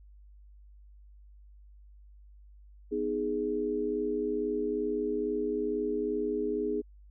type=chord; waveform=sine; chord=G# minor; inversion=first; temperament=just; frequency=249.2 / 311.5 / 415.3 Hz; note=B3 / D#4 / G#4; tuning=+16 / +2 / 0 cents; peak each=-36 / -34 / -30 dBFS; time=2.91-6.82 s; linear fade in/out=20 ms; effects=added 50 Hz sine -51 dBFS peak until 7.1 s